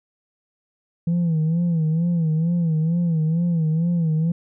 sine tone with vibrato, 164.81 Hz, E3, in tune, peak -15 dBFS, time 1.07-4.32 s, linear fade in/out 5 ms, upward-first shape sine, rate 2.2 Hz, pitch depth 98 cents each way, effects tanh soft clip ceiling -16 dBFS

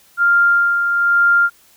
sine tone with tremolo, 1396.9 Hz, F6, in tune, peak -9 dBFS, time 0.17-1.5 s, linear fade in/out 50 ms, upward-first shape sine, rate 1.1 Hz, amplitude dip 45%, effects white hiss -51 dBFS RMS until 1.76 s

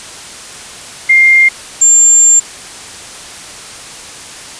sine tone pair in turn, 2112 / 7329 Hz, C7 / A#8, +16 / -30 cents, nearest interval octave + minor seventh, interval 2154 cents, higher second, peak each -3 dBFS, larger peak neither, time 1.09-1.49 / 1.81-2.4 s, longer second, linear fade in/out 10 ms, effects white hiss -29 dBFS RMS until 4.59 s + resampled to 22050 Hz

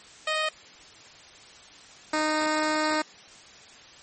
10% pulse tone pair in turn, 622.3 / 308.3 Hz, D#5 / D#4, 0 / -16 cents, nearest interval octave, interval 1216 cents, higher first, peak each -16 / -15 dBFS, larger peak second, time 0.27-0.49 / 2.13-3.02 s, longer second, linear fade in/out 5 ms, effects white hiss -49 dBFS RMS until 4.02 s + MP3 32 kbps

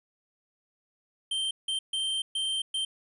square tone bursts at uneven times, 3136 Hz, G7, in tune, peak -28 dBFS, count 5, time 1.31-1.51 / 1.68-1.79 / 1.93-2.22 / 2.35-2.62 / 2.74-2.85 s, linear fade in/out 5 ms, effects resampled to 24000 Hz

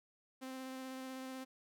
sawtooth tone with vibrato, 261.2 Hz, C4, 3 cents flat, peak -40 dBFS, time 0.41-1.45 s, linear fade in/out 20 ms, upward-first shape square, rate 16 Hz, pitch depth 9 cents each way, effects none

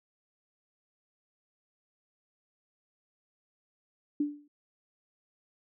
sine tone with exponential decay, 292.6 Hz, D4, 6 cents flat, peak -23 dBFS, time 4.2-4.48 s, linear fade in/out 5 ms, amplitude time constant 59 ms, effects none

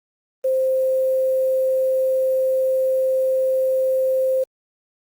sine tone with quantisation, 523.3 Hz, C5, in tune, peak -16 dBFS, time 0.44-4.44 s, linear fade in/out 10 ms, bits 7, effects Opus 32 kbps

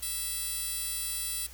10% pulse tone with high-pass filter, 660 Hz, E5, 2 cents sharp, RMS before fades -34 dBFS, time 0.02-1.47 s, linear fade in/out 10 ms, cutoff 7800 Hz, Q 0.71, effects added 60 Hz sine -49 dBFS peak until 1.53 s + white hiss -51 dBFS RMS until 1.53 s

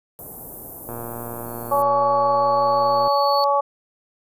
white band-stop noise, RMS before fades -32 dBFS, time 0.19-1.82 s, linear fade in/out 0 ms, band 770 to 13000 Hz, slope 24 dB/octave
click train, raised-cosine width 1 ms, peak -19 dBFS, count 259, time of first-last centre 0.89-3.076 s, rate 118 Hz
triangle tone with exponential growth, 4435 Hz, C#8, in tune, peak -23 dBFS, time 1.46-3.44 s, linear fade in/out 0 ms, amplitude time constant 430 ms
harmonic tone, 282.4 Hz, C#4, 32 cents sharp, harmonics 2 / 3 / 4, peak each -20 / -20 / -20 dBFS, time 1.71-3.61 s, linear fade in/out 10 ms
effects resampled to 32000 Hz

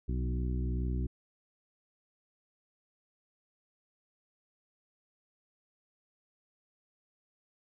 harmonic tone with a mistuned harmonic, 62.3 Hz, B1, 16 cents sharp, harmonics 1 / 2 / 3 / 4 / 5 / 6, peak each -31 / -37 / -41 / -43 / -45 / -47 dBFS, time 0.08-1.07 s, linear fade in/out 10 ms, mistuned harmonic 3, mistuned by -23 cents, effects none

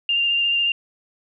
sine tone with vibrato, 2794 Hz, F7, in tune, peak -17 dBFS, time 0.09-0.72 s, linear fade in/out 2 ms, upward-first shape sine, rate 14 Hz, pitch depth 15 cents each way, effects none

